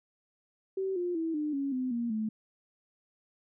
sine tone with pitch steps, 383.2 / 353.4 / 326 / 300.7 / 277.3 / 255.8 / 235.9 / 217.6 Hz, G4 / F4 / E4 / D4 / C#4 / C4 / A#3 / A3, -39 / +21 / -19 / +41 / +1 / -39 / +21 / -19 cents, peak -29 dBFS, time 0.77-2.29 s, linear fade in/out 5 ms, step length 190 ms, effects none

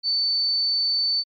sine tone, 4522 Hz, C#8, 34 cents sharp, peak -17 dBFS, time 0.03-1.24 s, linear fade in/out 50 ms, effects tanh soft clip ceiling -18 dBFS + MP3 32 kbps

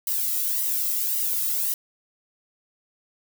violet noise with flanger, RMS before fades -25 dBFS, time 0.07-1.74 s, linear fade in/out 2 ms, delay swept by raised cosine 1 to 1.57 ms, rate 1.8 Hz, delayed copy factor +0.9, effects none

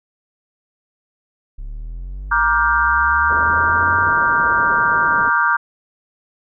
triangle linear sweep, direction up, 33.62 to 92.5 Hz, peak -24 dBFS, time 1.58-4.1 s, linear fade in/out 10 ms
sine chord, G minor seventh, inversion first, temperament just, 940.8 / 1176 / 1411.2 / 1568 Hz, Bb5 / D6 / F6 / G6, +16 / +2 / +18 / 0 cents, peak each -20 / -18 / -18 / -18 dBFS, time 2.31-5.57 s, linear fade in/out 10 ms
white low-pass noise, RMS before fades -31 dBFS, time 3.29-5.3 s, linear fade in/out 20 ms, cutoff 690 Hz, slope 96 dB/octave
effects none

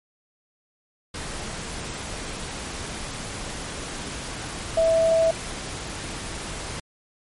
sine tone in noise, 654 Hz, E5, 14 cents flat, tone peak -16 dBFS, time 4.77-5.31 s, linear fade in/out 5 ms, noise pink, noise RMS -33 dBFS, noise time 1.14-6.8 s, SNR +14 dB, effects MP3 48 kbps

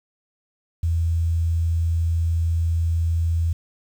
sine tone with quantisation, 83.1 Hz, E2, 15 cents sharp, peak -18 dBFS, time 0.83-3.53 s, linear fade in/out 5 ms, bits 8, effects none

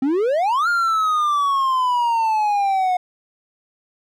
triangle exponential two-way sweep, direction up then down, 255.1 to 1421 to 722 Hz, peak -14 dBFS, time 0.02-2.97 s, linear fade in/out 5 ms, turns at 0.68 s, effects none

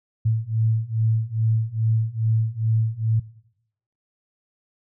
sine beating tone pair, 110.3 / 112.7 Hz, A2 / A2, +5 / +42 cents, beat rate 2.4 Hz, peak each -22 dBFS, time 0.25-3.2 s, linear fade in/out 10 ms, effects noise-tail reverb RT60 0.8 s tail -20 dB re dry

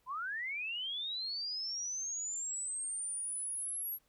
sine linear sweep, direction up, 968 to 11660 Hz, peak -36 dBFS, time 0.06-3.99 s, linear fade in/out 50 ms, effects pink hiss -74 dBFS RMS until 4.08 s

